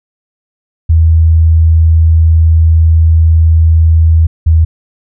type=tone pair in turn; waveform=sine; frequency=81 / 80.49 Hz; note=E2 / E2; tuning=-30 / -41 cents; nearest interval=unison; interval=11 cents; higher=first; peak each=-3 dBFS; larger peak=neither; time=0.89-4.27 / 4.46-4.65 s; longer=first; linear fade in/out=10 ms; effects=none